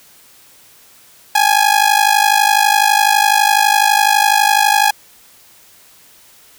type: ring-modulated tone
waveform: sawtooth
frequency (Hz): 830.6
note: G#5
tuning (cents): 0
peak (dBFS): -3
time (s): 1.35-4.91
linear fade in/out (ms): 2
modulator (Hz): 26
effects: white hiss -46 dBFS RMS until 6.58 s